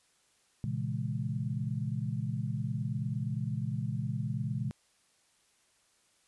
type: chord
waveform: sine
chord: A# half-diminished seventh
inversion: none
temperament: equal with one note detuned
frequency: 116.54 / 135.9 / 164.81 / 207.7 Hz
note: A#2 / C#3 / E3 / G#3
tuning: 0 / -34 / 0 / 0 cents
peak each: -35 / -35 / -39 / -39 dBFS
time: 0.64-4.71 s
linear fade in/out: 0 ms
effects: white hiss -69 dBFS RMS until 6.27 s + resampled to 24000 Hz